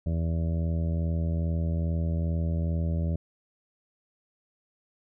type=harmonic tone; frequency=82.41 Hz; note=E2; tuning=in tune; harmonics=1 / 2 / 3 / 4 / 5 / 6 / 7 / 8; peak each=-26 / -30 / -40 / -44 / -46 / -50 / -42 / -50 dBFS; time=0.06-3.16 s; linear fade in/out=5 ms; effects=none